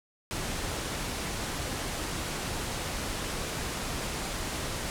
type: low-pass noise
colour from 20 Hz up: pink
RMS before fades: -34 dBFS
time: 0.31-4.9 s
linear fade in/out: 0 ms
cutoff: 11000 Hz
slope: 24 dB/octave
effects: none